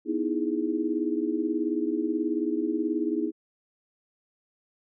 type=chord; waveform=sine; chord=E major seventh; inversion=second; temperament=equal; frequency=246.9 / 311.1 / 329.6 / 415.3 Hz; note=B3 / D#4 / E4 / G#4; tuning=0 / 0 / 0 / 0 cents; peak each=-33 / -28 / -29 / -33 dBFS; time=0.05-3.32 s; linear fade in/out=50 ms; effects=none